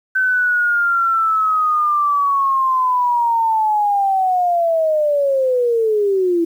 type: linear sweep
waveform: sine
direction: down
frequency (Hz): 1533 to 329.6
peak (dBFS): -13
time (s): 0.15-6.45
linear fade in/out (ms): 10
effects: 8-bit